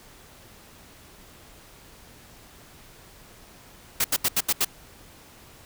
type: noise bursts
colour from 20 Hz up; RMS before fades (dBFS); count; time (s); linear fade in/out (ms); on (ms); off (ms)
white; -22; 6; 4-4.648; 5; 43; 78
effects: pink hiss -50 dBFS RMS until 5.65 s